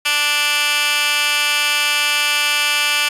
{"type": "tone with high-pass filter", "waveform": "15% pulse", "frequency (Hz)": 293.7, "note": "D4", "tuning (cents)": 0, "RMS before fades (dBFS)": -17, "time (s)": [0.05, 3.09], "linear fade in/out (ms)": 10, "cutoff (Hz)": 2100, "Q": 2.8, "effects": ["resampled to 32000 Hz"]}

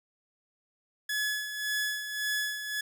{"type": "tone with tremolo", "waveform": "sawtooth", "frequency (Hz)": 1702, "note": "G#6", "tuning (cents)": 42, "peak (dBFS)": -24, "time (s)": [1.09, 2.81], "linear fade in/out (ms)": 5, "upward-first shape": "sine", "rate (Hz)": 1.8, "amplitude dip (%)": 60, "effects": []}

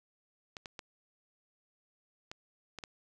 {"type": "clicks", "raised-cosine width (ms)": 0.2, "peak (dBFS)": -25, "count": 6, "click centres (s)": [0.568, 0.658, 0.792, 2.315, 2.787, 2.838], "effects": []}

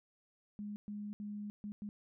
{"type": "tone bursts at uneven times", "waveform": "sine", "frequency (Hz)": 207.2, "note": "G#3", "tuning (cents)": -4, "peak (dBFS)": -40, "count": 5, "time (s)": [[0.59, 0.76], [0.88, 1.13], [1.2, 1.5], [1.64, 1.72], [1.82, 1.89]], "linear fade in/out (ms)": 0, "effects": []}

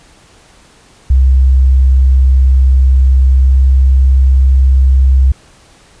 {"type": "tone with pitch glide", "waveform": "sine", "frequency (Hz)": [65.41, 65.86], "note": ["C2", "C2"], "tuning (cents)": [0, 12], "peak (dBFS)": -4, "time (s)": [1.1, 5.32], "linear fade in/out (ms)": 5, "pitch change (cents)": 12, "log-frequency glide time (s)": [3.4, 3.55], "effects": ["pink hiss -44 dBFS RMS until 6 s", "resampled to 22050 Hz"]}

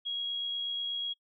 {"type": "tone with amplitude modulation", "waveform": "sine", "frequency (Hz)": 3300, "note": "G#7", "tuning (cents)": -12, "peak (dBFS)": -30, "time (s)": [0.05, 1.14], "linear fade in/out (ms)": 20, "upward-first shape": "sine", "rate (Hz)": 68.2, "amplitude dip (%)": 30, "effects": ["noise-tail reverb RT60 0.1 s tail -25 dB re dry"]}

